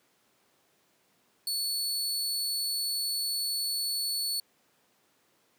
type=tone; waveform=sawtooth; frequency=4429 Hz; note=C#8; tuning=2 cents flat; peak=-26 dBFS; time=1.47-4.4 s; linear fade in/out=2 ms; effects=pink hiss -68 dBFS RMS until 5.58 s + high-pass 200 Hz 12 dB/octave